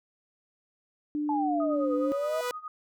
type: tone with pitch glide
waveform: sine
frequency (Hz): 297.1 to 292.8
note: D4 to D4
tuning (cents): +20 to -5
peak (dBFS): -27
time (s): 1.15-2.12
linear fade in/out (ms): 0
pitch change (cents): -25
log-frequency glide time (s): 1.52-1.86
type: exponential two-way sweep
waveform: sine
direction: down then up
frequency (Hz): 880 to 493.9 to 647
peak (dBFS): -27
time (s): 1.29-2.41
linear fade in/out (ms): 2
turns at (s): 1.94
type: tone with tremolo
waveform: sine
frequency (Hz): 1244.5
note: D#6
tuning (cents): 0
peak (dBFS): -34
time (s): 1.6-2.68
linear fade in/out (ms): 2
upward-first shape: sine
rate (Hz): 9.6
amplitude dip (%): 85
type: tone with exponential growth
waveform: sawtooth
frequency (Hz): 492.5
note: B4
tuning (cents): -5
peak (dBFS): -24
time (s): 1.72-2.51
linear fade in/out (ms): 1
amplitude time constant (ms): 170
effects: none